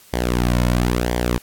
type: tone with flanger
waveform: sawtooth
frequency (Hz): 60.5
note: B1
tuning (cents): -35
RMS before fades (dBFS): -19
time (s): 0.13-1.38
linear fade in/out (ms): 5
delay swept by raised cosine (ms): 0.75 to 2.55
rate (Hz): 0.99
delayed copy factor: -0.65
effects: white hiss -48 dBFS RMS until 1.42 s + AAC 64 kbps